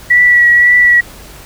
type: tone with vibrato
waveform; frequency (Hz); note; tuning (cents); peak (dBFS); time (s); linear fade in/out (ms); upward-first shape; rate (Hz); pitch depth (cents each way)
sine; 1941; B6; -31; -4; 0.1-1.01; 10; triangle; 1.9; 24
effects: added 50 Hz sine -37 dBFS peak until 1.45 s + pink hiss -35 dBFS RMS until 1.45 s